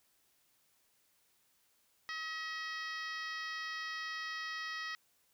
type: harmonic tone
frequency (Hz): 638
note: D#5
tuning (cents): +43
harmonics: 2 / 3 / 4 / 5 / 6 / 7 / 8 / 9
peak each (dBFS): -45 / -41 / -51 / -51 / -53 / -52 / -49 / -58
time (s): 2.09-4.95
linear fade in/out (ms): 0
effects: white hiss -73 dBFS RMS until 5.33 s